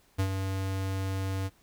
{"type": "tone with ADSR envelope", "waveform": "square", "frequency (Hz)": 96, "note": "G2", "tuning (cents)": -36, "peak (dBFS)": -24, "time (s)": [0.18, 1.5], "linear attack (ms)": 18, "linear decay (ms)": 78, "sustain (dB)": -6, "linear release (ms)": 38, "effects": ["pink hiss -64 dBFS RMS until 1.62 s"]}